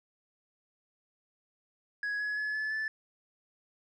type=tone with pitch steps; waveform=sine; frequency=1669 / 1688.4 / 1708 / 1727.9 / 1747.9 Hz; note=G#6 / G#6 / G#6 / A6 / A6; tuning=+8 / +28 / +48 / -32 / -12 cents; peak=-28 dBFS; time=2.03-2.88 s; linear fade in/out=2 ms; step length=170 ms; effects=tanh soft clip ceiling -30 dBFS